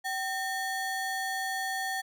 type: ring-modulated tone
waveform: square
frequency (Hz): 1294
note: E6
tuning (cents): -32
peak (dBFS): -28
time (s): 0.04-2.02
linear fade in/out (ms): 20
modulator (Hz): 527
effects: none